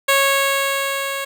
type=tone with level ramp; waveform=10% pulse; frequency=550 Hz; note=C#5; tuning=14 cents flat; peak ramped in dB=-4 to -15 dBFS; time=0.08-1.25 s; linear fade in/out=10 ms; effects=none